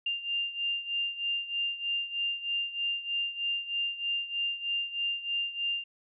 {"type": "beating tone pair", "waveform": "sine", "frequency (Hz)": [2794, 2797.2], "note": ["F7", "F7"], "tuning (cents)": [0, 2], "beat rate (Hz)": 3.2, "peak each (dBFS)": [-31, -35], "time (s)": [0.06, 5.84], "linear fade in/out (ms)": 5, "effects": []}